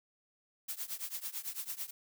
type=noise with tremolo; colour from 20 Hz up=blue; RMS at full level=-37 dBFS; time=0.68-1.91 s; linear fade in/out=10 ms; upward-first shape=triangle; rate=9 Hz; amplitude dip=95%; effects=none